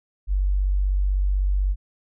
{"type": "tone", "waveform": "sine", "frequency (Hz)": 48, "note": "G1", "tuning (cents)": -36, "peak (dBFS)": -18, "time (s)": [0.27, 1.76], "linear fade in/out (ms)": 50, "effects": []}